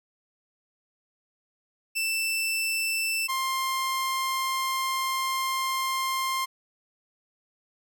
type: tone pair in turn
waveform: sawtooth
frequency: 2662 / 1056.4 Hz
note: E7 / C6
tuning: +16 / +16 cents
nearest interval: octave + major third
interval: 1600 cents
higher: first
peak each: -22 dBFS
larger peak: neither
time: 1.95-3.28 / 3.28-6.46 s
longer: second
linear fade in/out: 20 ms
effects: none